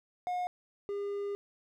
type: tone pair in turn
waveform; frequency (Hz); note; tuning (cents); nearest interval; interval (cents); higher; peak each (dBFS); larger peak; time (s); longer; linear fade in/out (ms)
triangle; 720 / 404.1; F#5 / G#4; -47 / -47; minor seventh; 1000; first; -29 / -31; first; 0.27-0.47 / 0.89-1.35; second; 0
effects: none